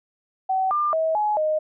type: tone with pitch steps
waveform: sine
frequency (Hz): 759 / 1197 / 642 / 843 / 619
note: F#5 / D6 / E5 / G#5 / D#5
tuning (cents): +44 / +33 / -46 / +26 / -9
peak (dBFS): -19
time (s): 0.49-1.59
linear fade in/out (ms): 10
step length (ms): 220
effects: none